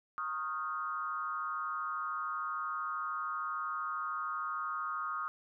sine tone with frequency modulation, 1244.5 Hz, D#6, in tune, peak -34 dBFS, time 0.18-5.28 s, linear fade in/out 0 ms, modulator 153 Hz, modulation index 0.96, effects none

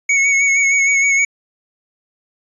square tone with vibrato, 2217 Hz, C#7, in tune, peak -12 dBFS, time 0.09-1.25 s, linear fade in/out 5 ms, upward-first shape sine, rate 6.4 Hz, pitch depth 31 cents each way, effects resampled to 22050 Hz

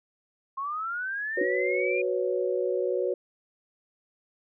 sine linear sweep, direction up, 1062 to 2435 Hz, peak -29 dBFS, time 0.57-2.02 s, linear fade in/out 10 ms
sine chord, F# suspended fourth, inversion none, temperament equal, 370 / 493.9 / 554.4 Hz, F#4 / B4 / C#5, 0 / 0 / 0 cents, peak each -28 / -29 / -30 dBFS, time 1.37-3.14 s, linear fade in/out 5 ms
sine tone with exponential decay, 311.1 Hz, D#4, in tune, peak -23 dBFS, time 1.41-1.49 s, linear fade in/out 5 ms, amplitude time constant 16 ms
effects none

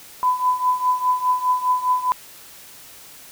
sine tone with tremolo, 1003 Hz, B5, 26 cents sharp, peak -13 dBFS, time 0.23-2.12 s, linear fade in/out 0 ms, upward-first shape triangle, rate 4.9 Hz, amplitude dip 85%, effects white hiss -43 dBFS RMS until 3.31 s

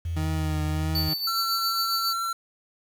sine tone with pitch glide, 83.7 to 82.12 Hz, E2 to E2, +27 to -6 cents, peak -26 dBFS, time 0.05-1.09 s, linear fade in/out 5 ms, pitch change -33 cents, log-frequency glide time 0.26-0.5 s
30% pulse tone with vibrato, 155.56 Hz, D#3, in tune, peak -25 dBFS, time 0.16-1.14 s, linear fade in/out 10 ms, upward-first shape triangle, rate 1.6 Hz, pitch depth 33 cents each way
square tone with tremolo, 4500 Hz, C#8, 25 cents sharp, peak -24 dBFS, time 0.95-2.13 s, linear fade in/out 2 ms, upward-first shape triangle, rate 7.3 Hz, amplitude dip 65%
square tone, 1353 Hz, E6, 45 cents sharp, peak -27 dBFS, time 1.27-2.33 s, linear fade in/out 5 ms
effects 8-bit

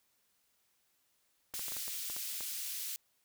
clicks, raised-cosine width 0.5 ms, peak -32 dBFS, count 9, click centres 1.539 / 1.594 / 1.683 / 1.721 / 1.767 / 1.88 / 2.1 / 2.165 / 2.407 s
white high-pass noise, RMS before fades -40 dBFS, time 1.54-2.96 s, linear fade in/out 0 ms, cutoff 2900 Hz, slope 12 dB/octave
effects white hiss -75 dBFS RMS until 3.24 s

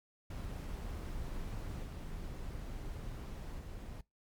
brown noise with level steps, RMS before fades -41 / -43 / -45 dBFS, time 0.3-4.01 s, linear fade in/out 5 ms, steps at 1.83 / 3.58 s, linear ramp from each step 20 ms, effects noise-tail reverb RT60 0.2 s tail -23 dB re dry + MP3 96 kbps

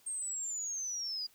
sine linear sweep, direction down, 8560 to 4800 Hz, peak -35 dBFS, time 0.06-1.27 s, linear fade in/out 10 ms, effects white hiss -65 dBFS RMS until 1.34 s

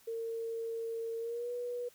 sine tone with pitch glide, 456.3 to 486.2 Hz, A#4 to B4, -37 to -27 cents, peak -35 dBFS, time 0.07-1.89 s, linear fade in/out 10 ms, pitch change +110 cents, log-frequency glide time 1.19-1.51 s, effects white hiss -63 dBFS RMS until 1.94 s

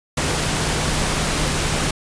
sine tone in noise, 152.2 Hz, D#3, 38 cents flat, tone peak -28 dBFS, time 0.17-1.91 s, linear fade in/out 5 ms, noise pink, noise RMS -21 dBFS, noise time 0.17-1.91 s, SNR -10 dB, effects resampled to 22050 Hz

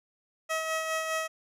15% pulse tone with tremolo, 640 Hz, D#5, 49 cents sharp, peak -21 dBFS, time 0.49-1.28 s, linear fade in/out 20 ms, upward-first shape sine, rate 4.9 Hz, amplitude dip 40%, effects low-pass 12000 Hz 12 dB/octave

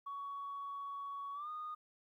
sine tone with pitch glide, 1121 to 1229.5 Hz, C#6 to D#6, +19 to -21 cents, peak -40 dBFS, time 0.06-1.75 s, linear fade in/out 10 ms, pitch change +160 cents, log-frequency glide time 1.33-1.49 s, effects tanh soft clip ceiling -37 dBFS + 13-bit

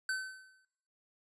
square tone with exponential decay, 1528 Hz, G6, 45 cents flat, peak -31 dBFS, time 0.09-0.65 s, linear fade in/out 2 ms, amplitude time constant 120 ms, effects noise-tail reverb RT60 0.8 s tail -17 dB re dry + resampled to 24000 Hz

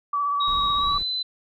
sine tone with vibrato, 1148 Hz, D6, 40 cents flat, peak -21 dBFS, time 0.13-0.98 s, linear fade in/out 5 ms, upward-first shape sine, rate 16 Hz, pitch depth 24 cents each way
sine tone with pitch glide, 3800 to 4026 Hz, A#7 to B7, +33 to +33 cents, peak -24 dBFS, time 0.4-1.23 s, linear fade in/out 10 ms, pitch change +100 cents, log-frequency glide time 0.77-1.04 s
brown noise, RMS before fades -36 dBFS, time 0.47-1.03 s, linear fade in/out 5 ms
effects none

